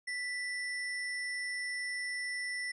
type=tone with sample-and-hold; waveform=sine; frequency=1975.5 Hz; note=B6; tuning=in tune; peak=-34 dBFS; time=0.07-2.72 s; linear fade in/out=10 ms; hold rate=7350 Hz; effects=resampled to 24000 Hz